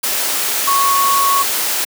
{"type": "tone in noise", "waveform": "sine", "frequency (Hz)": 1107, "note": "C#6", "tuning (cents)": -3, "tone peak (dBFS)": -12, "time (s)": [0.67, 1.43], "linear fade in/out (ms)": 10, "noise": "white", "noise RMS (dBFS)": -18, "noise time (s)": [0.03, 1.85], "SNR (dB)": 3, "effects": ["high-pass 300 Hz 12 dB/octave"]}